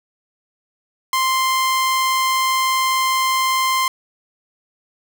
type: tone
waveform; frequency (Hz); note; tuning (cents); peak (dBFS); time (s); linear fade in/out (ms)
sawtooth; 1046.5; C6; 0; -12; 1.13-3.88; 2
effects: none